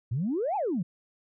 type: exponential two-way sweep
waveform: sine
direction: up then down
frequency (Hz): 106.2 to 880 to 155.5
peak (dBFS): -25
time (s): 0.11-0.83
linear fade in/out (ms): 10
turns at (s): 0.56
effects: tanh soft clip ceiling -21 dBFS